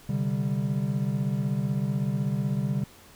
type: chord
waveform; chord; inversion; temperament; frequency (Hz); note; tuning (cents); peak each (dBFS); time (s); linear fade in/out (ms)
triangle; C suspended second; none; equal; 130.81 / 146.83 / 196; C3 / D3 / G3; 0 / 0 / 0; -27; 0.09-2.84; 5
effects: pink hiss -52 dBFS RMS until 3.15 s